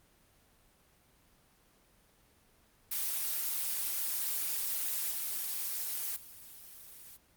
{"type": "noise with level steps", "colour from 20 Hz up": "blue", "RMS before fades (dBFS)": [-34, -36, -51], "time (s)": [2.91, 7.17], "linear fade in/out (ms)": 10, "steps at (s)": [5.11, 6.16], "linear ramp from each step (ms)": 5, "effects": ["pink hiss -66 dBFS RMS until 7.36 s", "Opus 24 kbps"]}